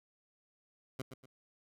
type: tone with echo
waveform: 15% pulse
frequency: 130.5 Hz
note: C3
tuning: 4 cents flat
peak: -31 dBFS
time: 0.99-1.02 s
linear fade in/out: 5 ms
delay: 120 ms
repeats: 2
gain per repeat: -9 dB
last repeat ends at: 1.26 s
effects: none